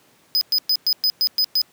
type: tone bursts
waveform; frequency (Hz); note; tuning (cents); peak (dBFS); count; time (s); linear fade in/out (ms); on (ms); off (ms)
square; 5010; D#8; +11; -16; 8; 0.35-1.616; 0; 62; 110
effects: pink hiss -56 dBFS RMS until 1.72 s + high-pass 150 Hz 12 dB/octave